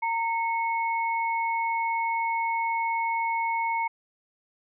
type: tone pair together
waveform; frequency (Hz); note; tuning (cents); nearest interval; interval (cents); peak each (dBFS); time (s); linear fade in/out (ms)
sine; 919 / 2197; A#5 / C#7; -25 / -16; octave + minor third; 1509; -25 / -31; 0.02-3.88; 10
effects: none